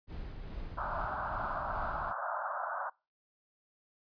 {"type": "noise with tremolo", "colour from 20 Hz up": "brown", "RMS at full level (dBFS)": -41, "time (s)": [0.07, 2.14], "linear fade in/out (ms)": 50, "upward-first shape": "triangle", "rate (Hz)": 2.4, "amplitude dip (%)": 35}
{"type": "band-pass noise", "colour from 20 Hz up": "white", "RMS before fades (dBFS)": -37, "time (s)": [0.77, 2.9], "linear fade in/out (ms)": 10, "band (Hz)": [580, 1500], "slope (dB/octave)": 96}
{"effects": ["noise-tail reverb RT60 0.3 s tail -25 dB re dry", "resampled to 11025 Hz"]}